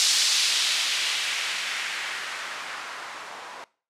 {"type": "noise with low-pass filter sweep", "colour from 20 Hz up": "violet", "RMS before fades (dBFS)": -27, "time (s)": [0, 3.64], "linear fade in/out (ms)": 0, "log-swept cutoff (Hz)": [4800, 890], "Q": 1.3, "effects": ["noise-tail reverb RT60 0.4 s tail -21 dB re dry", "low-pass 10000 Hz 12 dB/octave"]}